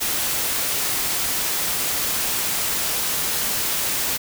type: noise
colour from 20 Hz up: white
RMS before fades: -23 dBFS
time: 0-4.18 s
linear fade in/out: 20 ms
effects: none